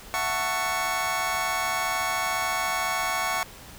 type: chord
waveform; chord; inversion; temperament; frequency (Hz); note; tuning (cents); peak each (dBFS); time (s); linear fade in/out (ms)
25% pulse; F# minor seventh; third; just; 666 / 740 / 888 / 1110; E5 / F#5 / A5 / C#6; +18 / 0 / +16 / +2; -30 / -27 / -29 / -25; 0.14-3.43; 0
effects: pink hiss -45 dBFS RMS until 3.78 s